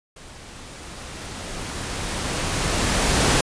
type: noise with level ramp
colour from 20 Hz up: pink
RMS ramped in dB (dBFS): -43 to -17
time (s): 0.16-3.41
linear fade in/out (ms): 5
effects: resampled to 22050 Hz